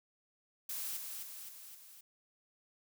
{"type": "noise with echo", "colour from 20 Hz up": "blue", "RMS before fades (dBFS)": -40, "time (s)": [0.69, 0.97], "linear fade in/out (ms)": 5, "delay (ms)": 260, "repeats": 4, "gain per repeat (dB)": -4, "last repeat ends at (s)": 2.01, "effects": []}